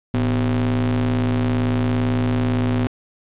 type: ring-modulated tone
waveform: square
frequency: 69.3 Hz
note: C#2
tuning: in tune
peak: -15 dBFS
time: 0.14-2.87 s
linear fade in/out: 0 ms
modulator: 179 Hz
effects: resampled to 8000 Hz + 8-bit

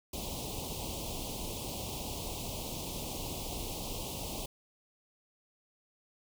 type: band-stop noise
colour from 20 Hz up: pink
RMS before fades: -39 dBFS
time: 0.13-4.46 s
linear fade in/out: 5 ms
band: 1000 to 2600 Hz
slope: 48 dB/octave
effects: none

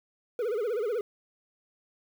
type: tone with vibrato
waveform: triangle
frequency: 449.2 Hz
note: A4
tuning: 36 cents sharp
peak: -25 dBFS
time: 0.39-1.01 s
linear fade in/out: 2 ms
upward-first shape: sine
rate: 16 Hz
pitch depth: 180 cents each way
effects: 9-bit

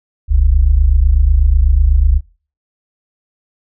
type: tone pair together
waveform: sine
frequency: 41.21 / 69.3 Hz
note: E1 / C#2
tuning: 0 / 0 cents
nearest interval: major sixth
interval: 900 cents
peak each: -10 dBFS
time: 0.28-2.21 s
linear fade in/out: 50 ms
effects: noise-tail reverb RT60 0.4 s tail -22 dB re dry

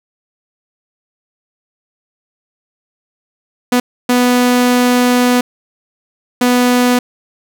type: tone bursts at uneven times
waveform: sawtooth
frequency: 246.9 Hz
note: B3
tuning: in tune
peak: -5 dBFS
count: 3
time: 3.72-3.8 / 4.09-5.41 / 6.41-6.99 s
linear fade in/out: 5 ms
effects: none

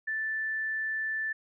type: tone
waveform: sine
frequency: 1760 Hz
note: A6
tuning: in tune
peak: -29 dBFS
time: 0.07-1.33 s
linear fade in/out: 10 ms
effects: none

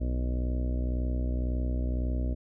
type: harmonic tone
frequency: 61.9 Hz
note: B1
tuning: 5 cents sharp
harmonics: 1 / 2 / 3 / 4 / 5 / 6 / 7 / 8 / 9 / 10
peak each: -27 / -38 / -46 / -37 / -42 / -48 / -52 / -49 / -49 / -46 dBFS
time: 0-2.35 s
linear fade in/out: 20 ms
effects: none

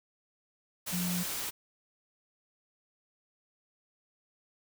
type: tone in noise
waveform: sine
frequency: 177.9 Hz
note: F3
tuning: 32 cents sharp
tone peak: -31 dBFS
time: 0.92-1.24 s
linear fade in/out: 20 ms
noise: white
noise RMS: -36 dBFS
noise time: 0.86-1.51 s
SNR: +2 dB
effects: none

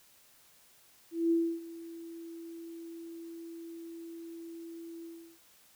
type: tone with ADSR envelope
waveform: sine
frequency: 333.4 Hz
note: E4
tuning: 20 cents sharp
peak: -23 dBFS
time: 1.11-5.39 s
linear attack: 200 ms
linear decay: 290 ms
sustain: -19 dB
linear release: 340 ms
effects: white hiss -62 dBFS RMS until 5.75 s

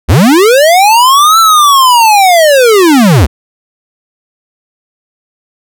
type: linear two-way sweep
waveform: square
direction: up then down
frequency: 57.7 to 1346 to 57.7 Hz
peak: -3 dBFS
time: 0.08-3.27 s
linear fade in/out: 20 ms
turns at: 1.39 s
effects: none

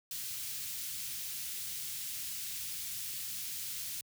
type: band-stop noise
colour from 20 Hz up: white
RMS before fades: -40 dBFS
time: 0.11-4.01 s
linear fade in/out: 2 ms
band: 130 to 2700 Hz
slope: 12 dB/octave
effects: high-pass 80 Hz 12 dB/octave

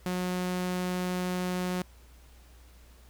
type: tone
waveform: sawtooth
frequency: 181.3 Hz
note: F#3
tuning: 35 cents flat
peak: -25 dBFS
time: 0.06-1.82 s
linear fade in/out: 0 ms
effects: added 60 Hz sine -52 dBFS peak until 3.09 s + pink hiss -60 dBFS RMS until 3.09 s

